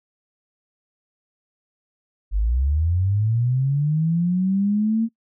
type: linear sweep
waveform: sine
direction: up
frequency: 46.25 to 230 Hz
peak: -17 dBFS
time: 2.31-5.09 s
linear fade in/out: 50 ms
effects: noise-tail reverb RT60 0.1 s tail -25 dB re dry